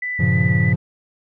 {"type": "tone with vibrato", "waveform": "sine", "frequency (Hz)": 1975.5, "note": "B6", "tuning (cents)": 0, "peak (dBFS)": -22, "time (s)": [0.02, 0.73], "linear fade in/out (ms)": 5, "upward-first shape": "square", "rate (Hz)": 3.2, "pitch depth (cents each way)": 12}
{"type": "chord", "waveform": "triangle", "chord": "G half-diminished seventh", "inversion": "none", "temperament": "equal", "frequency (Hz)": [98, 116.54, 138.59, 174.61], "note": ["G2", "Bb2", "Db3", "F3"], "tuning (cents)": [0, 0, 0, 0], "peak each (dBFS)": -18, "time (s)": [0.19, 0.76], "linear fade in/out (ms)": 10}
{"effects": []}